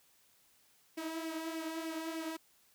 sawtooth tone with flanger, 323.3 Hz, E4, 34 cents flat, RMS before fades -40 dBFS, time 0.97-2.37 s, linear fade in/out 10 ms, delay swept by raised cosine 0.36 to 4.26 ms, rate 3.3 Hz, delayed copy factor +0.55, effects white hiss -68 dBFS RMS until 2.74 s

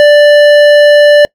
sine tone with hard clipping, 588 Hz, D5, 2 cents sharp, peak -3 dBFS, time 0-1.25 s, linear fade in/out 0 ms, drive 12 dB, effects noise-tail reverb RT60 0.1 s tail -26 dB re dry

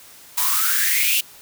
blue noise with high-pass filter sweep, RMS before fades -19 dBFS, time 0.37-1.21 s, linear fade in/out 10 ms, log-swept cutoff 920 to 2900 Hz, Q 9.2, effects white hiss -45 dBFS RMS until 1.41 s

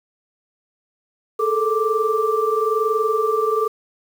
sine tone cluster, 427.9 / 448.9 / 1176 Hz, A4 / A4 / D6, -48 / +35 / +2 cents, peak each -21 dBFS, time 1.39-3.68 s, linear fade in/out 10 ms, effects 7-bit

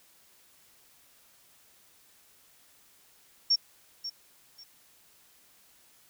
sine tone with echo, 5500 Hz, F8, 27 cents flat, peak -20 dBFS, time 3.5-3.56 s, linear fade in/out 10 ms, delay 540 ms, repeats 2, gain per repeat -13 dB, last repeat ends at 4.64 s, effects white hiss -61 dBFS RMS until 6.09 s

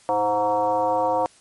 sine tone with frequency modulation, 726 Hz, F#5, 33 cents flat, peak -18 dBFS, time 0.09-1.26 s, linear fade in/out 0 ms, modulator 204 Hz, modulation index 1.4, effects white hiss -54 dBFS RMS until 1.4 s + MP3 48 kbps

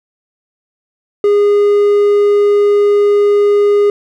triangle tone, 410 Hz, G#4, 22 cents flat, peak -5 dBFS, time 1.24-3.9 s, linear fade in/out 2 ms, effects none

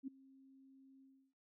sine tone with ADSR envelope, 267.9 Hz, C4, 41 cents sharp, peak -39 dBFS, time 0.03-1.34 s, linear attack 45 ms, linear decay 9 ms, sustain -22 dB, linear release 320 ms, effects none

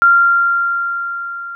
sine tone with level ramp, 1386 Hz, F6, 14 cents flat, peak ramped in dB -5 to -25 dBFS, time 0.02-1.55 s, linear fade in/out 0 ms, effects none

